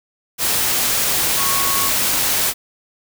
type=tone in noise; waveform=sine; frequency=1104 Hz; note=C#6; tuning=7 cents flat; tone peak=-23 dBFS; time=1.36-1.92 s; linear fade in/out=50 ms; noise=white; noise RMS=-18 dBFS; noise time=0.38-2.54 s; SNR=-8 dB; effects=none